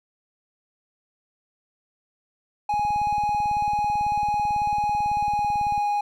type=tone with pitch glide; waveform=triangle; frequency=832 to 825.3 Hz; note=G#5 to G#5; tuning=+3 to -11 cents; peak=-19 dBFS; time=2.69-6.01 s; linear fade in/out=5 ms; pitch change=-14 cents; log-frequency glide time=4.97-5.9 s
type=click train; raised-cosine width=5 ms; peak=-26 dBFS; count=56; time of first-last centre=2.74-5.779 s; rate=18.1 Hz
effects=none